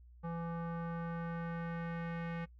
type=tone with low-pass filter sweep; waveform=square; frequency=168 Hz; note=E3; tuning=33 cents sharp; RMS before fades=-40 dBFS; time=0.23-2.46 s; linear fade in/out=20 ms; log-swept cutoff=1100 to 2100 Hz; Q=2; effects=noise-tail reverb RT60 0.1 s tail -22 dB re dry + added 60 Hz sine -55 dBFS peak until 2.59 s